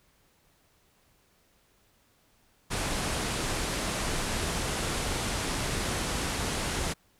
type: low-pass noise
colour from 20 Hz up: pink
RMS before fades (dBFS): -31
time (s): 2.7-6.94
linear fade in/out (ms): 20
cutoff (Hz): 11000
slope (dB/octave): 48
effects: pink hiss -66 dBFS RMS until 7.19 s